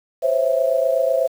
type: tone cluster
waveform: sine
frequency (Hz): 516 / 544 / 659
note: C5 / C#5 / E5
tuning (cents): -24 / -33 / -1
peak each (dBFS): -20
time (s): 0.22-1.28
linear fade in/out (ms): 20
effects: 7-bit